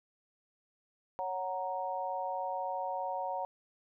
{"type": "chord", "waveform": "sine", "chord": "F# major", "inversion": "second", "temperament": "equal", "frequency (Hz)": [554.4, 740, 932.3], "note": ["C#5", "F#5", "A#5"], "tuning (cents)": [0, 0, 0], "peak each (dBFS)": [-39, -37, -37], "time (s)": [1.19, 3.45], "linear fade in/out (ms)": 0, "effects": []}